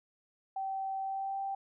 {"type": "tone with pitch glide", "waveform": "sine", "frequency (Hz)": [773, 782.9], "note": ["G5", "G5"], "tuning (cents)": [-24, -2], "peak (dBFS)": -33, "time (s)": [0.56, 1.55], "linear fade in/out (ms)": 5, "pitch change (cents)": 22, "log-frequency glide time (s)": [1.01, 1.39], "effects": []}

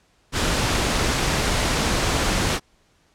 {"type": "noise", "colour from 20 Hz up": "pink", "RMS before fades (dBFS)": -21, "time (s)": [0.32, 2.6], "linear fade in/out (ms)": 50, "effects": ["pink hiss -61 dBFS RMS until 3.14 s", "low-pass 8000 Hz 12 dB/octave"]}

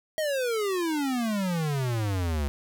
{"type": "exponential sweep", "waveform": "square", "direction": "down", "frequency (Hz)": [640, 69.3], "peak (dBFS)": -26, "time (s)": [0.18, 2.48], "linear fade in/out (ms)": 0, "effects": []}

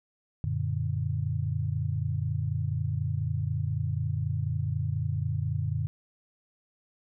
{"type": "chord", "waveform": "sine", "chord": "Gb augmented", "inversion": "none", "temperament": "equal", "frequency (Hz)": [92.5, 116.54, 146.83], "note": ["Gb2", "Bb2", "D3"], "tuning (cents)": [0, 0, 0], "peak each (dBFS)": -31, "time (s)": [0.44, 5.87], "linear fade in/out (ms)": 0, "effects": []}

